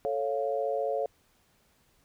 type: chord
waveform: sine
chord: A augmented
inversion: none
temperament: equal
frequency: 440 / 554.4 / 698.5 Hz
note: A4 / C#5 / E#5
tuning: 0 / 0 / 0 cents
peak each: -32 / -30 / -33 dBFS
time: 0.05-1.06 s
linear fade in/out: 0 ms
effects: pink hiss -67 dBFS RMS until 2.04 s